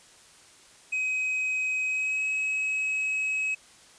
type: tone with pitch glide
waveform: triangle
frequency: 2529 to 2558 Hz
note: D#7 to D#7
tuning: +28 to +47 cents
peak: -24 dBFS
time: 0.92-3.55 s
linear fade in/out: 10 ms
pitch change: +19 cents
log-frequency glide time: 1.86-2.24 s
effects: white hiss -54 dBFS RMS until 3.98 s + resampled to 22050 Hz